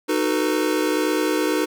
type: chord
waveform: square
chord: B dominant seventh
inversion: first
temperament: just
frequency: 308.7 / 370.4 / 444.5 / 493.9 Hz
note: D#4 / F#4 / A4 / B4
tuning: -14 / +2 / +18 / 0 cents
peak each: -23 / -26 / -27 / -27 dBFS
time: 0.08-1.66 s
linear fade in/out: 20 ms
effects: none